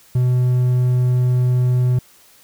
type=tone; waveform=triangle; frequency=125.1 Hz; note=B2; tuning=23 cents sharp; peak=-11 dBFS; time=0.15-1.99 s; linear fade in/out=5 ms; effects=white hiss -50 dBFS RMS until 2.43 s